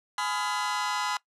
sawtooth chord, F half-diminished seventh, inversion first, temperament just, 838.1 / 1005.8 / 1257.2 / 1396.9 Hz, Ab5 / Cb6 / Eb6 / F6, +16 / +31 / +18 / 0 cents, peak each -29 / -27 / -31 / -32 dBFS, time 0.18-1.17 s, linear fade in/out 2 ms, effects noise-tail reverb RT60 0.1 s tail -20 dB re dry + low-pass 8000 Hz 12 dB/octave

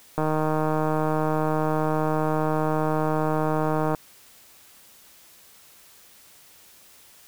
click train, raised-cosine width 1 ms, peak -11 dBFS, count 585, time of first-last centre 0.18-3.948 s, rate 155 Hz, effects white hiss -52 dBFS RMS until 7.27 s

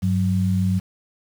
sine tone pair together, 98 / 185 Hz, G2 / F#3, 0 / 0 cents, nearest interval major seventh, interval 1100 cents, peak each -20 dBFS, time 0.02-0.8 s, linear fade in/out 20 ms, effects 7-bit

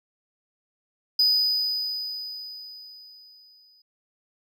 triangle tone with exponential decay, 4978 Hz, D#8, in tune, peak -15 dBFS, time 1.19-3.82 s, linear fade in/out 5 ms, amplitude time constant 570 ms, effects none

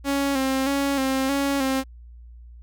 sawtooth tone with vibrato, 272 Hz, C#4, 33 cents flat, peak -17 dBFS, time 0.04-1.84 s, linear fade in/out 50 ms, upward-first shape square, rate 1.6 Hz, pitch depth 41 cents each way, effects added 59 Hz sine -41 dBFS peak until 2.62 s

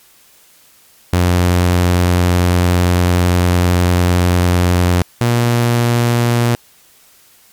sawtooth tone pair in turn, 88.9 / 119.11 Hz, F2 / A#2, +31 / +38 cents, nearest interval perfect fourth, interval 507 cents, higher second, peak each -6 / -7 dBFS, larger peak first, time 1.13-5.02 / 5.21-6.55 s, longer first, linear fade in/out 0 ms, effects white hiss -48 dBFS RMS until 7.52 s + MP3 96 kbps

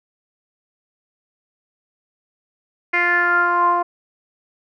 10% pulse tone with low-pass filter sweep, 349.8 Hz, F4, 3 cents sharp, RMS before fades -17 dBFS, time 2.93-3.83 s, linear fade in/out 10 ms, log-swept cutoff 2200 to 890 Hz, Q 6.2, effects none

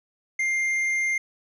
triangle tone with tanh clipping, 2106 Hz, C7, 11 cents sharp, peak -23 dBFS, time 0.39-1.18 s, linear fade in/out 5 ms, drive 10 dB, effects none

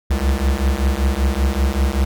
square beating tone pair, 64.9 / 70.1 Hz, C2 / C#2, -13 / +20 cents, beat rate 5.2 Hz, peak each -19 / -19 dBFS, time 0.1-2.05 s, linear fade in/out 10 ms, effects none

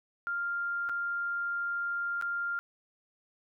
sine tone with dropouts, 1396.9 Hz, F6, in tune, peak -30 dBFS, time 0.27-2.59 s, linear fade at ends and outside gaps 0 ms, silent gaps 0.89-0.895 / 2.213-2.223 s, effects none

